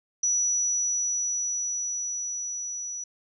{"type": "tone with level ramp", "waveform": "sine", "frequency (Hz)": 5890, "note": "F#8", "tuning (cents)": -9, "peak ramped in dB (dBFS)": [-21, -32], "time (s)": [0.23, 3.04], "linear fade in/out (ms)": 5, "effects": []}